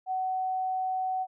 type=tone; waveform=sine; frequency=750 Hz; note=F#5; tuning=23 cents sharp; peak=-27 dBFS; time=0.06-1.27 s; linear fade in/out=50 ms; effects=none